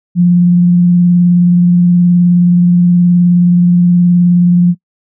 sine tone with vibrato, 175.9 Hz, F3, 13 cents sharp, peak -4 dBFS, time 0.15-4.75 s, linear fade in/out 50 ms, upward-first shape triangle, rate 19 Hz, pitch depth 21 cents each way, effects noise-tail reverb RT60 0.1 s tail -23 dB re dry

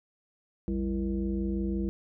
sine tone with frequency modulation, 195.6 Hz, G3, 4 cents flat, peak -27 dBFS, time 0.68-1.89 s, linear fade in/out 0 ms, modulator 139 Hz, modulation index 1.2, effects none

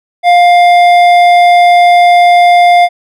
sine tone with hard clipping, 703 Hz, F5, 11 cents sharp, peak -4 dBFS, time 0.23-2.89 s, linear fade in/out 50 ms, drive 10 dB, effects none

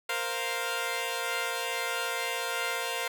10% pulse chord, Bb suspended second, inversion none, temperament equal, 466.2 / 523.3 / 698.5 Hz, Bb4 / C5 / F5, 0 / 0 / 0 cents, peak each -26 dBFS, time 0.09-3.08 s, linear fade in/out 5 ms, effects none

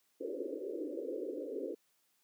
white band-pass noise, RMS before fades -40 dBFS, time 0.2-1.75 s, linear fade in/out 10 ms, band 270 to 540 Hz, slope 96 dB/octave, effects white hiss -75 dBFS RMS until 2.23 s + high-pass 150 Hz 12 dB/octave

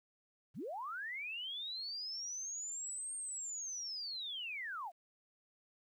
sine linear two-way sweep, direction up then down, 83 to 8680 to 628 Hz, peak -40 dBFS, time 0.54-4.92 s, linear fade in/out 50 ms, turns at 3.16 s, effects 12-bit

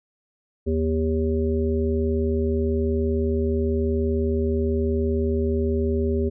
harmonic tone, 79.5 Hz, D#2, 38 cents sharp, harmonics 1 / 3 / 5 / 7, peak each -23 / -26 / -24 / -35 dBFS, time 0.66-6.3 s, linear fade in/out 20 ms, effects none

